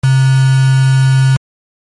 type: tone with quantisation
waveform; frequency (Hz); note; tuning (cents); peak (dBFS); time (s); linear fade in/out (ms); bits
sine; 132.8; C3; +26; -6; 0.03-1.37; 10; 3
effects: MP3 48 kbps